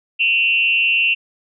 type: tone with frequency modulation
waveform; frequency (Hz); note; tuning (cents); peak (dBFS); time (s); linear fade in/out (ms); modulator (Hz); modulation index
sine; 2725; F7; -43; -13; 0.19-1.15; 20; 206; 0.72
effects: none